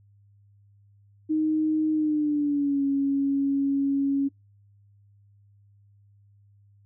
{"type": "tone with pitch glide", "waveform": "sine", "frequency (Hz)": [311.1, 277.2], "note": ["D#4", "C#4"], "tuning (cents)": [0, 0], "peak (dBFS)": -21, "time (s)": [1.29, 4.29], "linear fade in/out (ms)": 20, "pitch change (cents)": -200, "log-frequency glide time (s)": [1.92, 2.84], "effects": ["noise-tail reverb RT60 0.2 s tail -25 dB re dry", "added 101 Hz sine -55 dBFS peak until 6.85 s"]}